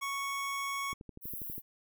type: tone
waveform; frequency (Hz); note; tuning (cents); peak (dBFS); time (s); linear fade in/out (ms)
25% pulse; 1108.7; C#6; 0; -30; 0.01-0.94; 20
type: click train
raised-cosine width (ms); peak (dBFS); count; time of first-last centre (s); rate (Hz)
3; -33; 9; 0.93-1.58; 12.3
type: high-pass noise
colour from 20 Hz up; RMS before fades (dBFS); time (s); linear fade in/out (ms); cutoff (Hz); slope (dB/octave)
white; -41; 1.21-1.62; 50; 12000; 48
effects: none